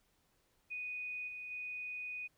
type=tone with level steps; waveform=sine; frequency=2483 Hz; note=D#7; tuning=4 cents flat; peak=-39 / -43 / -40 dBFS; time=0.7-2.28 s; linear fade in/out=20 ms; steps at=1.27 / 1.5 s; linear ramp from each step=20 ms; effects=pink hiss -75 dBFS RMS until 2.37 s